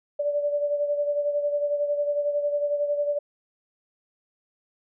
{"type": "beating tone pair", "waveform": "sine", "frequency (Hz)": [581, 592], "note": ["D5", "D5"], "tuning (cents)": [-19, 14], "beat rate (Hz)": 11, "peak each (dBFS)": [-23, -31], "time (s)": [0.19, 3.19], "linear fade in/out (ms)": 10, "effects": []}